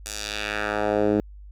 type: tone with band-pass filter sweep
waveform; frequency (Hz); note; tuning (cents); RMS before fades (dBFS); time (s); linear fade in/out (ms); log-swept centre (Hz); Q
10% pulse; 104.7; G#2; +15; -25; 0.06-1.2; 0; 8100 to 290; 1.3
effects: added 50 Hz sine -40 dBFS peak until 1.51 s